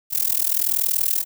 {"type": "noise with amplitude modulation", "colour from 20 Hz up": "violet", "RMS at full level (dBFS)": -17, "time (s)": [0.1, 1.25], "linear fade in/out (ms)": 50, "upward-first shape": "sine", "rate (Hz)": 40.8, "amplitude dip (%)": 95, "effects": []}